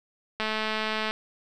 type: click train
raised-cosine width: 0.3 ms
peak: -13 dBFS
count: 155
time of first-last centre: 0.4-1.11 s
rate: 217 Hz
effects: none